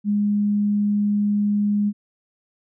sine tone, 206.1 Hz, G#3, 13 cents flat, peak -17 dBFS, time 0.04-1.93 s, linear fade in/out 50 ms, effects none

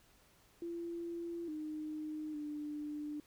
sine tone with pitch steps, 340.2 / 307.2 / 297.6 Hz, F4 / D#4 / D4, -45 / -22 / +23 cents, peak -39 dBFS, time 0.62-3.2 s, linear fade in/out 2 ms, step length 860 ms, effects pink hiss -67 dBFS RMS until 3.26 s

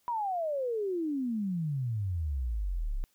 sine exponential sweep, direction down, 983 to 30.87 Hz, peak -29 dBFS, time 0.08-3.04 s, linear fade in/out 0 ms, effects white hiss -71 dBFS RMS until 3.14 s

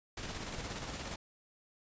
pink noise with tremolo, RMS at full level -40 dBFS, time 0.17-1.16 s, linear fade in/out 5 ms, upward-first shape square, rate 17 Hz, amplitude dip 35%, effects resampled to 16000 Hz

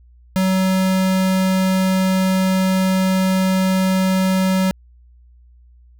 square tone, 188.2 Hz, F#3, 30 cents sharp, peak -15 dBFS, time 0.36-4.71 s, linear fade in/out 0 ms, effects added 60 Hz sine -45 dBFS peak until 5.99 s

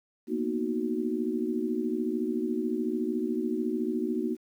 sine chord, B major seventh, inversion third, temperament equal, 233.1 / 246.9 / 311.1 / 370 Hz, A#3 / B3 / D#4 / F#4, 0 / 0 / 0 / 0 cents, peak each -32 / -34 / -32 / -32 dBFS, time 0.27-4.37 s, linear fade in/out 50 ms, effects 10-bit

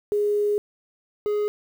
sine / triangle tone pair in turn, 414.2 / 417.1 Hz, G#4 / G#4, -5 / +7 cents, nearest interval unison, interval 12 cents, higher second, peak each -19 dBFS, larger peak neither, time 0.12-0.58 / 1.26-1.48 s, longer first, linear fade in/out 0 ms, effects 8-bit

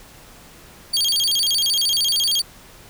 35% pulse tone with vibrato, 3859 Hz, B7, 41 cents flat, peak -15 dBFS, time 0.93-2.42 s, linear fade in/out 10 ms, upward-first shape square, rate 13 Hz, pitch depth 300 cents each way, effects pink hiss -45 dBFS RMS until 2.89 s

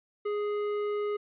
sine tone with tanh clipping, 415.3 Hz, G#4, in tune, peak -30 dBFS, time 0.25-1.17 s, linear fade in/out 10 ms, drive 12 dB, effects resampled to 8000 Hz

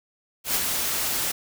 white noise with ADSR envelope, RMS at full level -22 dBFS, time 0.44-1.32 s, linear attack 110 ms, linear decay 32 ms, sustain -4 dB, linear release 10 ms, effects none

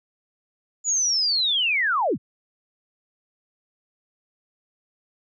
sine linear sweep, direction down, 6980 to 73.6 Hz, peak -19 dBFS, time 0.84-2.18 s, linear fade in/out 50 ms, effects none

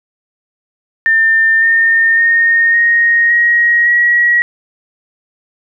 sine tone with pitch steps, 1800 / 1822 / 1844.2 / 1866.7 / 1889.5 / 1912.5 Hz, A6 / A#6 / A#6 / A#6 / A#6 / A#6, +39 / -40 / -19 / +2 / +23 / +44 cents, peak -7 dBFS, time 1.06-4.42 s, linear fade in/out 0 ms, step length 560 ms, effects none

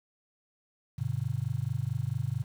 sine chord, G major, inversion none, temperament just, 98 / 122.5 / 147 Hz, G2 / B2 / D3, 0 / -14 / +2 cents, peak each -35 / -31 / -35 dBFS, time 0.98-2.44 s, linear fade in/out 10 ms, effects 9-bit

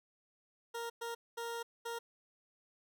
20% pulse tone bursts at uneven times, 466.2 Hz, A#4, in tune, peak -34 dBFS, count 4, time 0.74-0.9 / 1.01-1.15 / 1.37-1.63 / 1.85-1.99 s, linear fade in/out 10 ms, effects none

